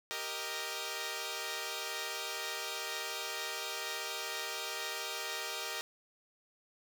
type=chord; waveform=5% pulse; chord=Eb major; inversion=first; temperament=equal; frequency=392 / 466.2 / 622.3 Hz; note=G4 / Bb4 / Eb5; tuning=0 / 0 / 0 cents; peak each=-32 / -29 / -30 dBFS; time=0.11-5.81 s; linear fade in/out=0 ms; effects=none